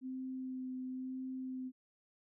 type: tone with vibrato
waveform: sine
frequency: 258.3 Hz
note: C4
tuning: 22 cents flat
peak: -39 dBFS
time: 0.01-1.72 s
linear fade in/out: 50 ms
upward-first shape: sine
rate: 0.99 Hz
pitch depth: 12 cents each way
effects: none